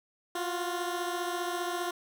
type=beating tone pair; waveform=15% pulse; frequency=349.2 / 364.2 Hz; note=F4 / F#4; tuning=0 / -27 cents; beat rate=15 Hz; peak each=-26 / -31 dBFS; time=0.35-1.91 s; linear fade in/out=5 ms; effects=none